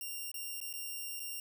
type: tone with dropouts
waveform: 5% pulse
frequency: 2781 Hz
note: F7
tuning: 8 cents flat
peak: -30 dBFS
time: 0.01-1.4 s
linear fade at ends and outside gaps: 2 ms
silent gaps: 0.316-0.342 / 0.603-0.613 / 0.729-0.737 / 1.196-1.201 s
effects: none